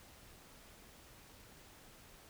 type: silence
effects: pink hiss -59 dBFS RMS until 2.29 s